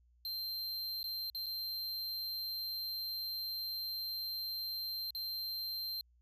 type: tone with dropouts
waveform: square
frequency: 4146 Hz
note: C8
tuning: 17 cents flat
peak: -38 dBFS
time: 0.25-6.01 s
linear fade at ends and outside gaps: 1 ms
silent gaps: 1.03-1.041 / 1.3-1.348 / 1.46-1.465 / 5.106-5.149 s
effects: added 60 Hz sine -65 dBFS peak until 6.21 s